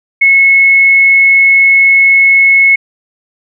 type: tone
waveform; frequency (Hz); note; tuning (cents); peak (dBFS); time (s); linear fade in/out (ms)
sine; 2188; C#7; -23; -3; 0.21-2.76; 10
effects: none